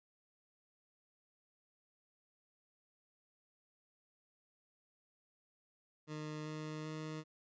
20% pulse tone with pitch steps, 153 / 154.42 / 155.85 Hz, D#3 / D#3 / D#3, -29 / -13 / +3 cents, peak -37 dBFS, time 6.07-7.24 s, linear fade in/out 50 ms, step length 390 ms, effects resampled to 16000 Hz

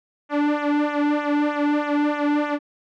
sawtooth tone with flanger, 293.9 Hz, D4, 1 cent sharp, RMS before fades -21 dBFS, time 0.29-2.59 s, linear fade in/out 50 ms, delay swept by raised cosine 0.21 to 1.81 ms, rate 3.2 Hz, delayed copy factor -0.95, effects low-pass 2000 Hz 12 dB/octave

